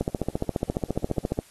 click train, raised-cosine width 2 ms, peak -11 dBFS, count 21, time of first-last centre 0.01-1.389 s, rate 14.5 Hz, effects white hiss -54 dBFS RMS until 1.5 s + AAC 32 kbps

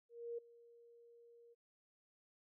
sine tone with ADSR envelope, 470 Hz, A#4, 14 cents sharp, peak -40 dBFS, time 0.09-1.55 s, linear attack 290 ms, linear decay 9 ms, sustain -21 dB, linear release 26 ms, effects none

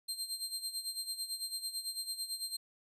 25% pulse tone with tremolo, 4171 Hz, C8, 6 cents flat, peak -30 dBFS, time 0.08-2.57 s, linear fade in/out 10 ms, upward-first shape sine, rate 9 Hz, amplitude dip 75%, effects none

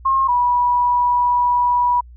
sine tone pair in turn, 1072 / 975.6 Hz, C6 / B5, +42 / -21 cents, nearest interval major second, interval 163 cents, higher first, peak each -13 dBFS, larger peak neither, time 0.05-0.28 / 0.28-2.01 s, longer second, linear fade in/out 10 ms, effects added 60 Hz sine -38 dBFS peak until 2.16 s

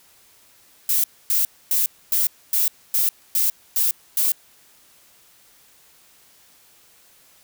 violet noise bursts, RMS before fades -19 dBFS, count 9, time 0.89-4.32 s, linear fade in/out 2 ms, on 150 ms, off 260 ms, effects white hiss -54 dBFS RMS until 7.43 s

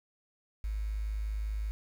sine tone with quantisation, 52.6 Hz, G#1, 23 cents sharp, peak -31 dBFS, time 0.64-1.71 s, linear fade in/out 0 ms, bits 9, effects none

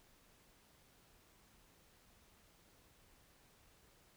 silence, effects pink hiss -68 dBFS RMS until 4.16 s

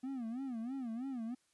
triangle tone with vibrato, 246.9 Hz, B3, in tune, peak -36 dBFS, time 0.03-1.35 s, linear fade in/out 10 ms, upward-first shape sine, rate 3.1 Hz, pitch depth 180 cents each way, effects white hiss -75 dBFS RMS until 1.53 s + resampled to 24000 Hz

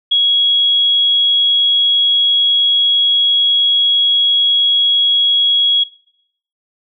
sine tone, 3323 Hz, G#7, in tune, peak -9 dBFS, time 0.11-5.84 s, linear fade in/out 10 ms, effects noise-tail reverb RT60 0.7 s tail -19 dB re dry

